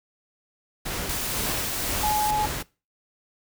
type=noise with tremolo; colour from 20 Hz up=pink; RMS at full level=-29 dBFS; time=0.85-2.63 s; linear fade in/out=10 ms; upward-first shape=sine; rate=2 Hz; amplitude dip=55%
type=noise; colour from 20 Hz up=white; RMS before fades=-30 dBFS; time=1.09-2.31 s; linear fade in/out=5 ms
type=tone; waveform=sine; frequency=846 Hz; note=G#5; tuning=32 cents sharp; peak=-22 dBFS; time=2.03-2.46 s; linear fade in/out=5 ms
effects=noise-tail reverb RT60 0.3 s tail -22 dB re dry